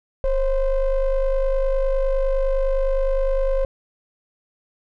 triangle ring-modulated tone, 255.1 Hz, C4, 44 cents flat, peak -12 dBFS, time 0.24-3.65 s, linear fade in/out 2 ms, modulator 280 Hz, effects none

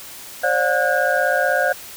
sine tone cluster, 535 / 591 / 716 / 1460 / 1615 Hz, C5 / D5 / F5 / F#6 / G#6, +38 / +11 / +43 / -24 / -49 cents, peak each -22 dBFS, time 0.43-1.73 s, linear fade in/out 10 ms, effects white hiss -37 dBFS RMS until 1.96 s

